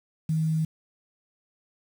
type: tone with quantisation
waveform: sine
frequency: 158.6 Hz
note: D#3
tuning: 33 cents sharp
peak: -22 dBFS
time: 0.29-0.65 s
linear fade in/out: 5 ms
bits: 8
effects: none